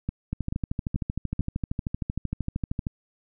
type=two click trains; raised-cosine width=5 ms; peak=-15 / -15 dBFS; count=34 / 4; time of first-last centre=0.33-2.868 / 0.09-1.394 s; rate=13 / 2.3 Hz; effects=none